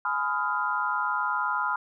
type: chord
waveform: sine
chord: F half-diminished seventh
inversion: first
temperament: just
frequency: 838.1 / 1005.8 / 1257.2 / 1396.9 Hz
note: Ab5 / Cb6 / Eb6 / F6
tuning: +16 / +31 / +18 / 0 cents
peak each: -33 / -29 / -31 / -29 dBFS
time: 0.05-1.76 s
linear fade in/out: 2 ms
effects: none